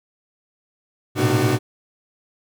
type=tone cluster; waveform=40% pulse; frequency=109 / 118.7 / 128.9 / 302 / 375.3 Hz; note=A2 / A#2 / C3 / D4 / F#4; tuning=-16 / +32 / -26 / +48 / +25 cents; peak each=-22 dBFS; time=1.15-1.59 s; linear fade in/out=50 ms; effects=none